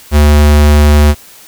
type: tone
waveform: square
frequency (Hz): 74.1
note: D2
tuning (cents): +16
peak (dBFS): -4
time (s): 0.11-1.15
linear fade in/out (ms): 50
effects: white hiss -37 dBFS RMS until 1.47 s